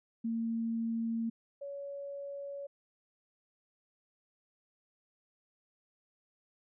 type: tone pair in turn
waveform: sine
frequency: 228.3 / 562.5 Hz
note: A#3 / C#5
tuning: -36 / +25 cents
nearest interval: octave + major third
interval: 1561 cents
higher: second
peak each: -31 / -39 dBFS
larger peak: first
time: 0.24-1.3 / 1.61-2.67 s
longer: neither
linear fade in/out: 10 ms
effects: none